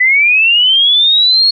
sine linear sweep, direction up, 1975.5 to 4350 Hz, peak -6 dBFS, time 0-1.51 s, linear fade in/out 10 ms, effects none

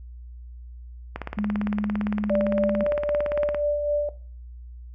click train, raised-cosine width 0.5 ms, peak -15 dBFS, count 43, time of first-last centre 1.16-3.546 s, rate 17.6 Hz
sine tone with pitch glide, 207.7 to 209.1 Hz, G#3 to G#3, 0 to +12 cents, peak -23 dBFS, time 1.37-2.84 s, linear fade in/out 10 ms, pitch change +12 cents, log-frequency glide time 1.59-2.5 s
sine tone with tremolo, 587.3 Hz, D5, in tune, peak -19 dBFS, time 2.3-4.09 s, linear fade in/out 2 ms, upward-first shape sine, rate 3.8 Hz, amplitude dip 40%
effects noise-tail reverb RT60 0.4 s tail -17 dB re dry + added 60 Hz sine -38 dBFS peak until 4.94 s

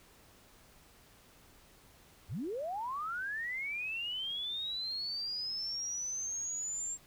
sine linear sweep, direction up, 52 to 7459 Hz, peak -35 dBFS, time 2.28-6.98 s, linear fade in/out 50 ms, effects pink hiss -61 dBFS RMS until 7.06 s

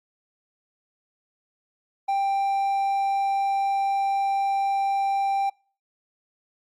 triangle tone, 788 Hz, G5, 9 cents sharp, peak -19 dBFS, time 2.08-5.5 s, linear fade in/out 10 ms, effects noise-tail reverb RT60 0.4 s tail -26 dB re dry + Opus 48 kbps

